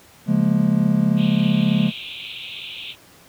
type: chord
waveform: triangle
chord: Bb minor seventh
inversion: first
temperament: just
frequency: 139.85 / 174.81 / 209.8 / 233.1 Hz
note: Db3 / F3 / Ab3 / Bb3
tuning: +16 / +2 / +18 / 0 cents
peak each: -21 / -18 / -16 / -21 dBFS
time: 0.26-1.92 s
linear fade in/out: 50 ms
type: band-pass noise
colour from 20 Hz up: pink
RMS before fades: -34 dBFS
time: 1.16-2.96 s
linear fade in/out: 50 ms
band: 2400 to 3800 Hz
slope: 96 dB/octave
effects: pink hiss -49 dBFS RMS until 3.28 s + high-pass 80 Hz 12 dB/octave